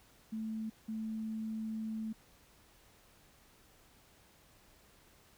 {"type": "tone bursts at uneven times", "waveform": "sine", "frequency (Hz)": 220, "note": "A3", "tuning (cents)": 0, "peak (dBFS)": -36, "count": 2, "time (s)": [[0.32, 0.7], [0.88, 2.13]], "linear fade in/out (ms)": 10, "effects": ["pink hiss -64 dBFS RMS until 5.37 s"]}